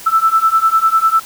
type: beating tone pair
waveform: sine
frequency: 1317 / 1327 Hz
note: E6 / E6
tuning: -2 / +11 cents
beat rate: 10 Hz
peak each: -13 / -12 dBFS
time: 0.06-1.2 s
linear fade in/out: 10 ms
effects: white hiss -34 dBFS RMS until 1.25 s